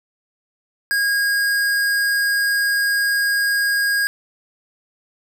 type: tone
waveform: square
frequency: 1633 Hz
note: G#6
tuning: 30 cents flat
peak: -17 dBFS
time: 0.91-4.07 s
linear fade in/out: 0 ms
effects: none